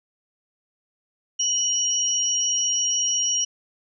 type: tone pair together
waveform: sine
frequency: 2970 / 5698 Hz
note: F#7 / F8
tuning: +6 / +34 cents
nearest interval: major seventh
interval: 1128 cents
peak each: -26 / -21 dBFS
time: 1.39-3.45 s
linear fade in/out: 10 ms
effects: none